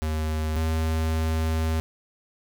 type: tone pair in turn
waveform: square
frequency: 78.1 / 80.06 Hz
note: D#2 / D#2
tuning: +7 / +50 cents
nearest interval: unison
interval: 43 cents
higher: second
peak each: -25 / -23 dBFS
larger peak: second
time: 0.02-0.56 / 0.56-1.8 s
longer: second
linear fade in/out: 0 ms
effects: none